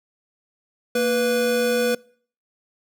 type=tone pair together; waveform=square; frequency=231.8 / 491.2 Hz; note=A#3 / B4; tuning=-10 / -9 cents; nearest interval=octave + minor second; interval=1301 cents; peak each=-26 / -20 dBFS; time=0.95-1.95 s; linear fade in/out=5 ms; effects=noise-tail reverb RT60 0.5 s tail -24 dB re dry